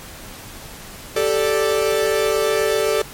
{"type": "chord", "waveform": "45% pulse", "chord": "G suspended second", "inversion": "none", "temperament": "equal", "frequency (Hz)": [392, 440, 587.3], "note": ["G4", "A4", "D5"], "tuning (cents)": [0, 0, 0], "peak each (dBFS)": [-22, -19, -22], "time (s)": [1.16, 3.02], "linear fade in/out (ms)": 5, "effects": ["pink hiss -37 dBFS RMS until 3.13 s", "MP3 64 kbps"]}